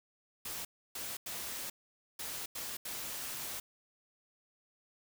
white noise bursts at uneven times, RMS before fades -41 dBFS, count 6, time 0.45-0.65 / 0.95-1.17 / 1.26-1.7 / 2.19-2.46 / 2.55-2.77 / 2.85-3.6 s, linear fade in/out 5 ms, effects none

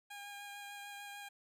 15% pulse tone with vibrato, 811 Hz, G#5, 41 cents flat, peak -40 dBFS, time 0.1-1.29 s, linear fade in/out 10 ms, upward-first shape sine, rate 6.7 Hz, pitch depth 13 cents each way, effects none

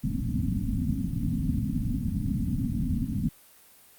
white low-pass noise, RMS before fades -28 dBFS, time 0.03-3.29 s, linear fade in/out 5 ms, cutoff 270 Hz, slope 96 dB/octave, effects white hiss -55 dBFS RMS until 3.98 s + Opus 32 kbps

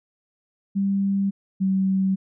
sine tone pair in turn, 197 / 191.28 Hz, G3 / G3, +9 / -42 cents, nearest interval minor second, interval 51 cents, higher first, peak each -19 / -18 dBFS, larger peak second, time 0.75-1.31 / 1.6-2.16 s, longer neither, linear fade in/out 20 ms, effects none

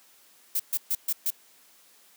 violet noise bursts, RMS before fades -26 dBFS, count 5, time 0.55-1.305 s, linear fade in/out 5 ms, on 47 ms, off 130 ms, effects white hiss -58 dBFS RMS until 2.16 s + high-pass 200 Hz 12 dB/octave

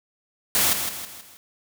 white noise with echo, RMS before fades -20 dBFS, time 0.55-0.73 s, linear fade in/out 0 ms, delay 160 ms, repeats 4, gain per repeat -7 dB, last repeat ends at 1.37 s, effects none

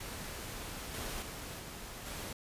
pink noise with level steps, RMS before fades -43 / -40 / -44 / -46 / -42 dBFS, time 0-2.33 s, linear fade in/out 5 ms, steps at 0.94 / 1.22 / 1.59 / 2.06 s, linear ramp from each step 2 ms, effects resampled to 32000 Hz

